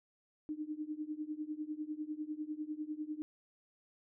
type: tone with tremolo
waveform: sine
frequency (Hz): 305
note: D#4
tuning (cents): -34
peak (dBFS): -34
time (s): 0.49-3.22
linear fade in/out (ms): 0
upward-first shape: triangle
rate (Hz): 10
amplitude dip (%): 95
effects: none